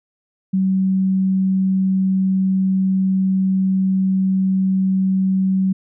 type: tone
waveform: sine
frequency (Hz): 189.9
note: F#3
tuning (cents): +45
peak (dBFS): -14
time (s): 0.53-5.73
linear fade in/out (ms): 10
effects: none